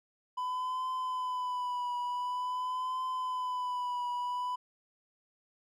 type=tone with vibrato; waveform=triangle; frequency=1000 Hz; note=B5; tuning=21 cents sharp; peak=-30 dBFS; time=0.37-4.56 s; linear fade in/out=10 ms; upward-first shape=triangle; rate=0.47 Hz; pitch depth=43 cents each way; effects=none